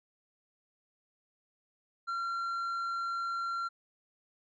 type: tone with tanh clipping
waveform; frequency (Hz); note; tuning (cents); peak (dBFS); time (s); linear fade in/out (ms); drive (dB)
sine; 1371; F6; -32; -33; 2.07-3.69; 20; 5
effects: none